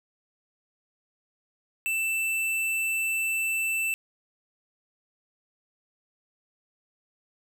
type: tone with hard clipping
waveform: sine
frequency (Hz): 2660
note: E7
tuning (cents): +15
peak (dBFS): -26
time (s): 1.86-3.94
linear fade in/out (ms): 0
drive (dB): 17
effects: none